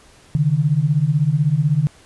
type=beating tone pair; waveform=sine; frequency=138.3 / 154.3 Hz; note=C#3 / D#3; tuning=-4 / -14 cents; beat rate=16 Hz; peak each=-18 / -16 dBFS; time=0.35-1.87 s; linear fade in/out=0 ms; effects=pink hiss -49 dBFS RMS until 2.05 s + resampled to 24000 Hz